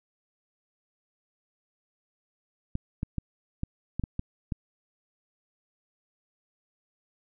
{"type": "clicks", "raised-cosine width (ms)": 5, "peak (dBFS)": -17, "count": 8, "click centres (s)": [2.754, 3.031, 3.183, 3.634, 3.996, 4.038, 4.194, 4.522], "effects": []}